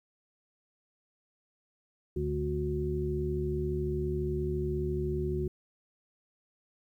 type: harmonic tone with a mistuned harmonic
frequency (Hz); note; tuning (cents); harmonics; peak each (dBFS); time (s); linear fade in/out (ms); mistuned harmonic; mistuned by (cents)
73.1; D2; -7; 1 / 2 / 3 / 5; -34 / -35 / -40 / -32; 2.16-5.48; 5; 2; +15
effects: 11-bit